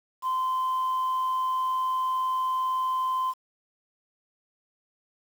sine tone with amplitude modulation, 1033 Hz, C6, 22 cents flat, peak -21 dBFS, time 0.22-3.34 s, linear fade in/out 50 ms, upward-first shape sine, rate 99.8 Hz, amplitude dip 25%, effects tanh soft clip ceiling -22 dBFS + 8-bit

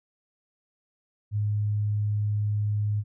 sine tone, 104.5 Hz, G#2, 11 cents sharp, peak -23 dBFS, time 1.31-3.04 s, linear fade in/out 50 ms, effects none

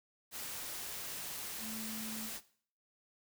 sine tone in noise, 220 Hz, A3, in tune, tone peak -45 dBFS, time 1.59-2.3 s, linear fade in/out 50 ms, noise white, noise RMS -43 dBFS, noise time 0.31-2.41 s, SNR -5 dB, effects noise-tail reverb RT60 0.5 s tail -17 dB re dry

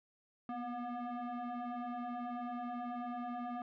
sine tone with frequency modulation, 237.4 Hz, A#3, 32 cents sharp, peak -36 dBFS, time 0.49-3.62 s, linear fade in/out 2 ms, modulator 484 Hz, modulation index 1.8, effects tanh soft clip ceiling -37 dBFS

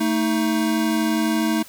square tone pair together, 222.8 / 315.1 Hz, A3 / D#4, +22 / +22 cents, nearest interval tritone, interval 600 cents, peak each -22 dBFS, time 0-1.63 s, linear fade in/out 10 ms, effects white hiss -45 dBFS RMS until 1.68 s

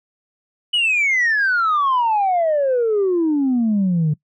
sine exponential sweep, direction down, 2986 to 146.83 Hz, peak -13 dBFS, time 0.73-4.14 s, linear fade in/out 10 ms, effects noise-tail reverb RT60 0.1 s tail -22 dB re dry + tanh soft clip ceiling -12 dBFS

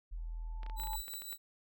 sine tone, 41.2 Hz, E1, in tune, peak -38 dBFS, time 0.11-1.02 s, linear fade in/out 20 ms
sine tone with exponential growth, 880 Hz, A5, in tune, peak -37 dBFS, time 0.17-0.96 s, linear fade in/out 5 ms, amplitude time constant 170 ms
clicks, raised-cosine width 0.3 ms, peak -34 dBFS, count 11, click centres 0.632 / 0.664 / 0.698 / 0.799 / 0.836 / 0.872 / 0.933 / 1.081 / 1.137 / 1.22 / 1.327 s
5% pulse tone with tremolo, 3951 Hz, B7, in tune, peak -32 dBFS, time 0.76-1.38 s, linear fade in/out 50 ms, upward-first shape triangle, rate 5.8 Hz, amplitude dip 55%
effects none

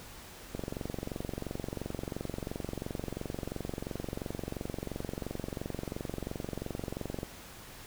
click train, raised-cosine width 2 ms, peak -22 dBFS, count 154, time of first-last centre 0.55-7.231 s, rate 22.9 Hz, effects pink hiss -49 dBFS RMS until 7.86 s

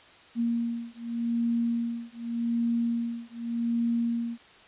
sine beating tone pair, 233.5 / 234.35 Hz, A#3 / A#3, +3 / +9 cents, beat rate 0.85 Hz, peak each -29 dBFS, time 0.35-4.38 s, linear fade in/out 50 ms, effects white hiss -53 dBFS RMS until 4.67 s + resampled to 8000 Hz

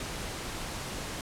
pink noise, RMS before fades -37 dBFS, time 0-1.21 s, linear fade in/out 2 ms, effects low-pass 10000 Hz 12 dB/octave

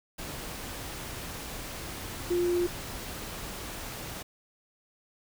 sine tone in noise, 351.4 Hz, F4, 11 cents sharp, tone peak -24 dBFS, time 2.3-2.67 s, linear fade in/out 10 ms, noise pink, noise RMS -39 dBFS, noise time 0.18-4.23 s, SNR +12 dB, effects none

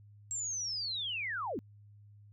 sine linear sweep, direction down, 7620 to 195.7 Hz, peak -34 dBFS, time 0.31-1.59 s, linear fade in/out 0 ms, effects added 103 Hz sine -54 dBFS peak until 2.32 s

